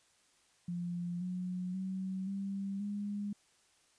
sine tone with pitch steps, 174.61 / 181.6 / 188.88 / 196.45 / 204.3 Hz, F3 / F#3 / F#3 / G3 / G#3, 0 / -32 / +36 / +4 / -28 cents, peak -35 dBFS, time 0.68-3.33 s, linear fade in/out 5 ms, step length 530 ms, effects white hiss -69 dBFS RMS until 3.98 s + resampled to 22050 Hz

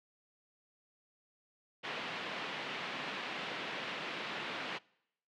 white band-pass noise, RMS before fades -41 dBFS, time 1.83-4.79 s, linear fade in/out 20 ms, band 150 to 3200 Hz, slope 24 dB/octave, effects noise-tail reverb RT60 0.8 s tail -25 dB re dry

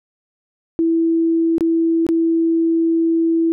sine tone with dropouts, 329.6 Hz, E4, in tune, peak -13 dBFS, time 0.79-3.52 s, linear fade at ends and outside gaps 0 ms, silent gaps 1.582-1.608 / 2.066-2.089 s, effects none

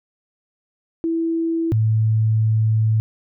sine tone pair in turn, 329.6 / 109.99 Hz, E4 / A2, 0 / 0 cents, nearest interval octave + perfect fifth, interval 1900 cents, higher first, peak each -18 / -14 dBFS, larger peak second, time 1.04-1.72 / 1.72-3 s, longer second, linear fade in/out 0 ms, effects none

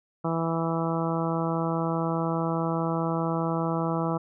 harmonic tone, 164.81 Hz, E3, in tune, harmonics 1 / 2 / 3 / 4 / 5 / 6 / 7 / 8, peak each -28 / -31 / -33 / -34 / -35 / -36 / -36 / -37 dBFS, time 0.24-4.18 s, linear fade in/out 10 ms, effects none

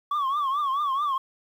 sine tone with vibrato, 1125 Hz, C#6, 25 cents sharp, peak -20 dBFS, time 0.11-1.18 s, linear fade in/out 5 ms, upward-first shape triangle, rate 4.6 Hz, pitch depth 140 cents each way, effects tanh soft clip ceiling -22 dBFS + 9-bit

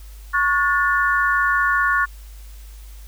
sine chord, F# minor, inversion second, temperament equal with one note detuned, 1108.7 / 1443.7 / 1760 Hz, C#6 / F#6 / A6, 0 / -43 / 0 cents, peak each -20 / -19 / -21 dBFS, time 0.33-2.06 s, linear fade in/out 20 ms, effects added 51 Hz sine -36 dBFS peak until 3.07 s + white hiss -50 dBFS RMS until 3.07 s

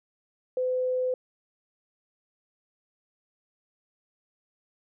sine tone, 508 Hz, B4, 49 cents sharp, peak -24 dBFS, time 0.57-1.14 s, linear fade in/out 2 ms, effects none

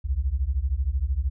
sine beating tone pair, 60.3 / 73.3 Hz, B1 / D2, -41 / -3 cents, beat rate 13 Hz, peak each -25 dBFS, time 0.04-1.3 s, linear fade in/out 20 ms, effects none

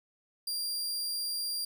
sawtooth tone, 4768 Hz, D8, 25 cents sharp, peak -29 dBFS, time 0.47-1.65 s, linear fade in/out 5 ms, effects none

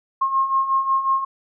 sine beating tone pair, 1070 / 1075.5 Hz, C6 / C6, +38 / +47 cents, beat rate 5.5 Hz, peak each -24 / -18 dBFS, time 0.21-1.25 s, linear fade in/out 10 ms, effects none

